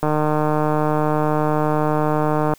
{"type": "click train", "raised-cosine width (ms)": 1, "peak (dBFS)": -6, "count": 382, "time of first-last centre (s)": [0.03, 2.537], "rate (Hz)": 152, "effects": ["white hiss -51 dBFS RMS until 2.58 s"]}